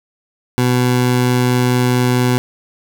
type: tone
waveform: 20% pulse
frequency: 124.5 Hz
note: B2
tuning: 14 cents sharp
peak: -7 dBFS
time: 0.58-2.38 s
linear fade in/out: 0 ms
effects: none